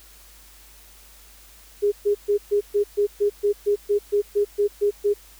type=tone bursts; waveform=sine; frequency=409.9 Hz; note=G#4; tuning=23 cents flat; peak=-16 dBFS; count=15; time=1.82-5.14 s; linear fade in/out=20 ms; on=100 ms; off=130 ms; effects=added 50 Hz sine -51 dBFS peak until 5.39 s + white hiss -50 dBFS RMS until 5.39 s